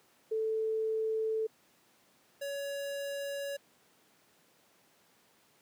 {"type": "tone pair in turn", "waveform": ["sine", "square"], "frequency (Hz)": [440.5, 561.9], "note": ["A4", "C#5"], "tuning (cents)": [2, 23], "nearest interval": "major third", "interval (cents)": 421, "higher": "second", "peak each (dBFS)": [-29, -36], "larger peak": "first", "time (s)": [[0.31, 1.47], [2.41, 3.57]], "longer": "neither", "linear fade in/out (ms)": 10, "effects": ["pink hiss -66 dBFS RMS until 5.61 s", "high-pass 200 Hz 12 dB/octave"]}